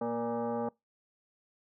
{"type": "tone with frequency modulation", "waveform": "sine", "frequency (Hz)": 118.8, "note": "A#2", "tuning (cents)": 33, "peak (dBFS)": -30, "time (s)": [0.01, 0.69], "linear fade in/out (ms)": 5, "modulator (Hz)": 353, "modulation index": 2.2, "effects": ["noise-tail reverb RT60 0.2 s tail -25 dB re dry"]}